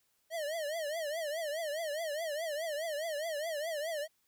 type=tone with vibrato; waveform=square; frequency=622.3 Hz; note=D#5; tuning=in tune; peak=-35 dBFS; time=0.3-4.08 s; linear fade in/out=50 ms; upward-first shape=triangle; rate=4.8 Hz; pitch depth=170 cents each way; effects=white hiss -75 dBFS RMS until 4.27 s